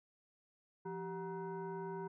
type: tone with frequency modulation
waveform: sine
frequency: 388.2 Hz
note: G4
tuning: 17 cents flat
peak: -40 dBFS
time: 0.85-2.08 s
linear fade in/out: 10 ms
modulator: 559 Hz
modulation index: 1.1
effects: none